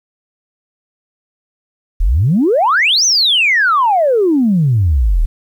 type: exponential two-way sweep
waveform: sine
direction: up then down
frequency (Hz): 34.71 to 6272 to 34.71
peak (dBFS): -8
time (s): 2-5.26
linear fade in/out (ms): 10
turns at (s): 3.05
effects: tanh soft clip ceiling -4 dBFS + 8-bit